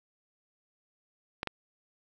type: clicks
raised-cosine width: 0.3 ms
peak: -16 dBFS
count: 2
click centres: 1.431 / 1.473 s
effects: 8-bit